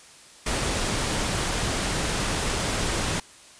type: noise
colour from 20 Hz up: pink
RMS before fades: -26 dBFS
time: 0.46-3.2 s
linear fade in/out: 5 ms
effects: white hiss -49 dBFS RMS until 3.59 s + resampled to 22050 Hz